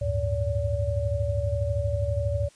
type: tone cluster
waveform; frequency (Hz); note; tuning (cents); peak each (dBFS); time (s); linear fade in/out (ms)
sine; 74.2 / 95.9 / 108.3 / 573; D2 / G2 / A2 / D5; +18 / -37 / -27 / -43; -29; 0.01-2.49; 10
effects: white hiss -57 dBFS RMS until 2.55 s + resampled to 22050 Hz